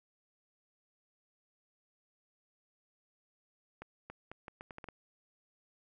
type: accelerating click train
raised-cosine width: 0.5 ms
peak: -30 dBFS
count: 9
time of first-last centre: 3.82-4.887 s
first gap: 280 ms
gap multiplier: 0.77
effects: none